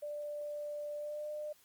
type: tone with pitch glide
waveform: sine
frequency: 590 to 601 Hz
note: D5 to D5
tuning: +8 to +40 cents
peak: -38 dBFS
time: 0.02-1.53 s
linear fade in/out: 10 ms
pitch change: +32 cents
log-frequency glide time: 0.96-1.27 s
effects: white hiss -66 dBFS RMS until 1.64 s + Opus 24 kbps